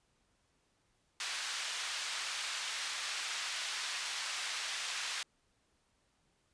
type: band-pass noise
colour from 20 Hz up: white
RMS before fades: -39 dBFS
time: 1.2-5.23 s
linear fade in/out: 2 ms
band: 1200 to 4800 Hz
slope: 12 dB/octave
effects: pink hiss -75 dBFS RMS until 6.53 s + resampled to 22050 Hz